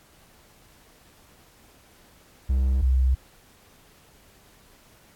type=tone pair in turn; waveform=triangle / sine; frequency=65.41 / 64.62 Hz; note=C2 / C2; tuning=0 / -21 cents; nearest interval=unison; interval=21 cents; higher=first; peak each=-17 dBFS; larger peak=neither; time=2.49-2.82 / 2.82-3.15 s; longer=neither; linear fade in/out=10 ms; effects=pink hiss -56 dBFS RMS until 5.15 s + AAC 64 kbps